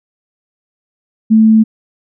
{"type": "tone", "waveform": "sine", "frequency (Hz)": 220, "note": "A3", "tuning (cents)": 0, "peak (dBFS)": -4, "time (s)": [1.3, 1.64], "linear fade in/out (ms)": 20, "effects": []}